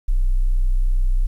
sine tone, 31.29 Hz, B0, 24 cents sharp, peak -13 dBFS, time 0.08-1.27 s, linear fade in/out 10 ms, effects tanh soft clip ceiling -9 dBFS + 9-bit

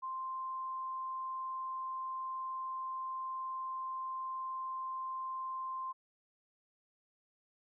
sine tone, 1046.5 Hz, C6, in tune, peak -37 dBFS, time 0.02-5.93 s, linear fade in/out 20 ms, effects none

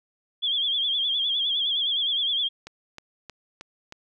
sine tone with vibrato, 3322 Hz, G#7, in tune, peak -22 dBFS, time 0.42-2.49 s, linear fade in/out 20 ms, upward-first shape sine, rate 9.7 Hz, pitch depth 82 cents each way
click train, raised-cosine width 0.2 ms, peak -22 dBFS, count 5, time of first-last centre 2.67-3.924 s, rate 3.19 Hz
effects none

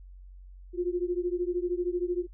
sine beating tone pair, 349.2 / 362.2 Hz, F4 / F#4, 0 / -37 cents, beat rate 13 Hz, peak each -29 / -30 dBFS, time 0.73-2.27 s, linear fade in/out 50 ms, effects noise-tail reverb RT60 0.1 s tail -22 dB re dry + added 46 Hz sine -45 dBFS peak until 2.33 s

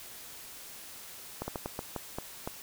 slowing click train, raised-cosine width 1 ms, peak -20 dBFS, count 8, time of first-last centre 1.42-2.475 s, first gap 60 ms, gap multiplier 1.3, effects white hiss -47 dBFS RMS until 2.62 s

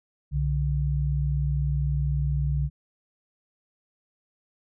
sine tone pair together, 63.98 / 143.9 Hz, C2 / D3, -38 / -35 cents, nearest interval octave + major second, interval 1403 cents, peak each -25 / -25 dBFS, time 0.31-2.7 s, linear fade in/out 50 ms, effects none

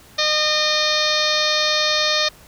harmonic tone with a mistuned harmonic, 610 Hz, D#5, 34 cents flat, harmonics 1 / 2 / 3 / 4 / 5 / 6 / 7 / 8 / 9 / 10, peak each -24 / -26 / -25 / -27 / -31 / -22 / -23 / -28 / -28 / -32 dBFS, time 0.18-2.29 s, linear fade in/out 10 ms, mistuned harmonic 5, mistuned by +43 cents, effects pink hiss -47 dBFS RMS until 2.47 s

